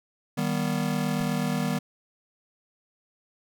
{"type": "chord", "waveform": "square", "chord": "Eb augmented", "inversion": "none", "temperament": "just", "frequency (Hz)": [155.56, 194.45, 243.1], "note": ["Eb3", "G3", "B3"], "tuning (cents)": [0, -14, -27], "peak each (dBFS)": -30, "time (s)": [0.37, 1.79], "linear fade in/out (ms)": 10}
{"type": "noise with exponential decay", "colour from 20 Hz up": "brown", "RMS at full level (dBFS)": -40, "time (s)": [1.2, 1.38], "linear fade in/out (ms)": 2, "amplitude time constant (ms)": 37}
{"effects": []}